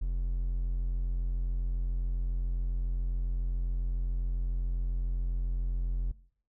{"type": "tone", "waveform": "triangle", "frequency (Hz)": 43.65, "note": "F1", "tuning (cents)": 0, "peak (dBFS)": -26, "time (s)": [0.01, 6.12], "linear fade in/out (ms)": 10, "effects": ["noise-tail reverb RT60 0.6 s tail -20 dB re dry"]}